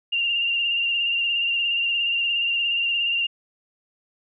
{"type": "tone with vibrato", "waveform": "sine", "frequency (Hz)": 2789, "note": "F7", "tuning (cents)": -3, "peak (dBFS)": -20, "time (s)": [0.12, 3.27], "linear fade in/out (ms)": 10, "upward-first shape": "sine", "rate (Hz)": 17, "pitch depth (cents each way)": 33, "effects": []}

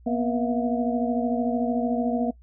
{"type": "tone cluster", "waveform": "sine", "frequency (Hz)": [239.3, 252.7, 479.2, 660, 713], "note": ["A#3", "B3", "A#4", "E5", "F5"], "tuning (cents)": [46, 40, 48, 2, 36], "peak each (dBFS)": [-24, -31, -31, -30, -32], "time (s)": [0.06, 2.31], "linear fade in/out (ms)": 10, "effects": ["noise-tail reverb RT60 0.1 s tail -21 dB re dry", "added 60 Hz sine -48 dBFS peak until 2.42 s"]}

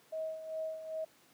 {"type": "tone with tremolo", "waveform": "sine", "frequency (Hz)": 636, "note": "D#5", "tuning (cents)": 38, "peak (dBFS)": -34, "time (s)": [0.12, 1.05], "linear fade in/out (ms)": 10, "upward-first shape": "sine", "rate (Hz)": 2.5, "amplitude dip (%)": 65, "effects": ["pink hiss -64 dBFS RMS until 1.33 s", "high-pass 200 Hz 12 dB/octave"]}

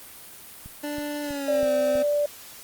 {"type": "click train", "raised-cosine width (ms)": 5, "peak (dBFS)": -29, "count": 5, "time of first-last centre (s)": [0.66, 1.954], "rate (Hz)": 3.09}
{"type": "tone with pitch glide", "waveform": "25% pulse", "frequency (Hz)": [293.7, 258.7], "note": ["D4", "C4"], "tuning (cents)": [0, -19], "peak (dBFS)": -25, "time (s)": [0.83, 2.03], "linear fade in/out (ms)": 10, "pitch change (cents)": -219, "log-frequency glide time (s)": [1.23, 1.7]}
{"type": "tone", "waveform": "sine", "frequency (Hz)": 585, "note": "D5", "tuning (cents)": -7, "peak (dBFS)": -20, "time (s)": [1.48, 2.26], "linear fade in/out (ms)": 5}
{"effects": ["white hiss -44 dBFS RMS until 2.63 s", "Opus 32 kbps"]}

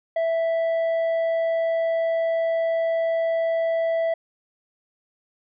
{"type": "tone with tanh clipping", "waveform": "sine", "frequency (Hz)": 659.3, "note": "E5", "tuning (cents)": 0, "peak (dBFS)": -21, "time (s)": [0.16, 4.14], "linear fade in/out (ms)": 5, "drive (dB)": 5, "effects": []}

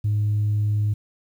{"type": "tone", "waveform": "sine", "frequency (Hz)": 104.8, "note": "G#2", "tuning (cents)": 16, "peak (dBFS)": -17, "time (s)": [0.04, 0.94], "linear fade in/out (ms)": 10, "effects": ["tanh soft clip ceiling -16 dBFS", "9-bit"]}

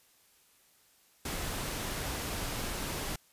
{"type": "noise", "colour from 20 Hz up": "pink", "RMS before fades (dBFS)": -36, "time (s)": [1.25, 3.16], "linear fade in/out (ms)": 5, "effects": ["white hiss -65 dBFS RMS until 3.32 s", "resampled to 32000 Hz"]}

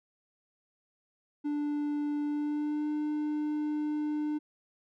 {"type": "tone with pitch glide", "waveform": "triangle", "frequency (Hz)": [293.7, 300.4], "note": ["D4", "D4"], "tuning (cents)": [0, 39], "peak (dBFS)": -27, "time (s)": [1.44, 4.39], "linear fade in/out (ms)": 20, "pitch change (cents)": 39, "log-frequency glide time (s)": [2.24, 2.9], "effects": []}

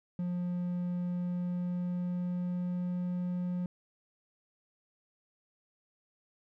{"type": "tone with pitch glide", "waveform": "triangle", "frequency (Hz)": [177.3, 178.74], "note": ["F3", "F3"], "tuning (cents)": [26, 40], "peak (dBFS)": -29, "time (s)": [0.19, 3.66], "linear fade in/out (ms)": 2, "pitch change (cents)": 14, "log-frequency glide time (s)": [1.02, 3.03], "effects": []}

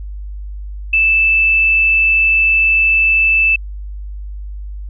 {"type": "tone", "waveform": "sine", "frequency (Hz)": 2637, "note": "E7", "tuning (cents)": 0, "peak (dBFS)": -9, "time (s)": [0.93, 3.56], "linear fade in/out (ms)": 5, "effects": ["added 50 Hz sine -24 dBFS peak until 4.89 s"]}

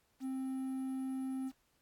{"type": "tone with quantisation", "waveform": "triangle", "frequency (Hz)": 263.3, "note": "C4", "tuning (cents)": 11, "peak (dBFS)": -34, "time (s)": [0.2, 1.52], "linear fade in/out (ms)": 50, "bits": 10, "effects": ["pink hiss -75 dBFS RMS until 1.81 s", "AAC 64 kbps"]}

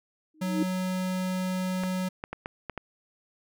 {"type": "tone with exponential growth", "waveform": "sine", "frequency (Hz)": 311.1, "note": "D#4", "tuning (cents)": 0, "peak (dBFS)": -21, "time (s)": [0.34, 0.63], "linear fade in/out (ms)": 5, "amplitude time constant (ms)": 63}
{"type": "tone", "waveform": "square", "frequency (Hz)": 185, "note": "F#3", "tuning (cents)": 0, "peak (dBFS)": -28, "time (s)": [0.41, 2.09], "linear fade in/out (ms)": 10}
{"type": "clicks", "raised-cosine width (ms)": 0.5, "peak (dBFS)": -19, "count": 6, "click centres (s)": [1.836, 2.239, 2.33, 2.459, 2.697, 2.777]}
{"effects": []}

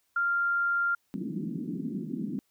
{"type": "tone", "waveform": "sine", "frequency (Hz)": 1393, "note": "F6", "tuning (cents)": -5, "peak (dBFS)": -24, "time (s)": [0.16, 0.95], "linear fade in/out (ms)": 5}
{"type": "band-pass noise", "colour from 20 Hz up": "pink", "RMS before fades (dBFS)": -34, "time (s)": [1.14, 2.39], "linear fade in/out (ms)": 0, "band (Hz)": [170, 320], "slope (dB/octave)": 48}
{"effects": ["white hiss -73 dBFS RMS until 2.5 s"]}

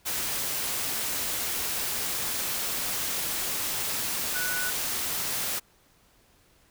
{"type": "tone in noise", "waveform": "sine", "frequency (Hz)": 1480, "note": "F#6", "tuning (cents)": 0, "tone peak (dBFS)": -30, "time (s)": [4.34, 4.71], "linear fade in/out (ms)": 20, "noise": "white", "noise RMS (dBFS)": -30, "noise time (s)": [0.05, 5.6], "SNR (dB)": -3, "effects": ["pink hiss -62 dBFS RMS until 6.7 s"]}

